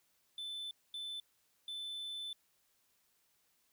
triangle tone bursts at uneven times, 3520 Hz, A7, in tune, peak -39 dBFS, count 3, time 0.38-0.71 / 0.94-1.2 / 1.68-2.33 s, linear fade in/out 2 ms, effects white hiss -75 dBFS RMS until 3.72 s

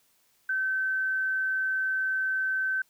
sine tone, 1538 Hz, G6, 33 cents flat, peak -25 dBFS, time 0.49-2.82 s, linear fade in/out 5 ms, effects white hiss -67 dBFS RMS until 2.89 s

